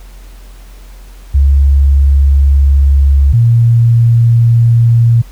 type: tone pair in turn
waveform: sine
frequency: 69.4 / 116.72 Hz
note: C#2 / A#2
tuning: +3 / +3 cents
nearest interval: major sixth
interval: 900 cents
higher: second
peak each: -4 dBFS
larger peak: neither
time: 1.34-3.33 / 3.33-5.22 s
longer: first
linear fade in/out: 10 ms
effects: added 44 Hz sine -30 dBFS peak until 5.31 s + pink hiss -43 dBFS RMS until 5.31 s